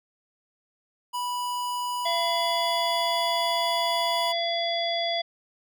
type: tone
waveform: square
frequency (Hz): 982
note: B5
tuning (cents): -10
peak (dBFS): -28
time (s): 1.13-4.33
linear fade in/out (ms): 20
type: harmonic tone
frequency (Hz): 680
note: F5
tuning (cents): -46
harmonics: 1 / 3 / 5 / 7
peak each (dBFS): -27 / -34 / -29 / -34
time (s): 2.05-5.22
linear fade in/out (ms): 10
effects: none